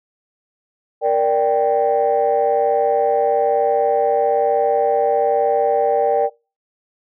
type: chord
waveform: sine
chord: G minor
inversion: first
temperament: equal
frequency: 466.2 / 587.3 / 784 Hz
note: Bb4 / D5 / G5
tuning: 0 / 0 / 0 cents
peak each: -17 dBFS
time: 1.01-6.3 s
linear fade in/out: 50 ms
effects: noise-tail reverb RT60 0.3 s tail -23 dB re dry + tanh soft clip ceiling -7 dBFS